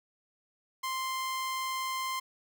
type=tone; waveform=sawtooth; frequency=1046.5 Hz; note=C6; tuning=in tune; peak=-28 dBFS; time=0.83-2.2 s; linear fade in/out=10 ms; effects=none